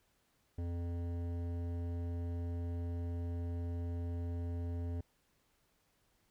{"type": "tone with hard clipping", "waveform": "sine", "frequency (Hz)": 86, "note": "F2", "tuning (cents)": -26, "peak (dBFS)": -38, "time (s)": [0.58, 5.01], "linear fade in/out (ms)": 5, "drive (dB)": 13, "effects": ["pink hiss -75 dBFS RMS until 6.3 s"]}